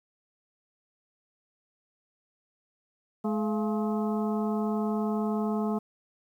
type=harmonic tone with a mistuned harmonic; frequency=212.6 Hz; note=G#3; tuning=41 cents sharp; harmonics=1 / 2 / 3 / 4 / 5 / 6; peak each=-27 / -33 / -37 / -39 / -41 / -43 dBFS; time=3.24-5.79 s; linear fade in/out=10 ms; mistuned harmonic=3; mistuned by=+120 cents; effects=10-bit